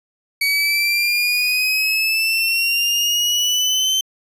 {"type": "exponential sweep", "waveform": "30% pulse", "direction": "up", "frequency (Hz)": [2256, 3100], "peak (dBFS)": -13, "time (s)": [0.41, 4.01], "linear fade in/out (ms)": 5, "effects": ["resampled to 32000 Hz"]}